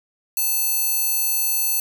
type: tone with high-pass filter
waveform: square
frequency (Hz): 880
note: A5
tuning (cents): 0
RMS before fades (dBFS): -21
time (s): 0.37-1.8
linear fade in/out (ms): 2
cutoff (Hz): 10000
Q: 0.55
effects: none